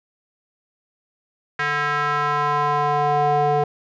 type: tone with band-pass filter sweep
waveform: square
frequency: 146.83 Hz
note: D3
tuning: in tune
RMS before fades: -20 dBFS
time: 1.59-3.64 s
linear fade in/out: 5 ms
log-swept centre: 1700 to 620 Hz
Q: 2.9
effects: resampled to 16000 Hz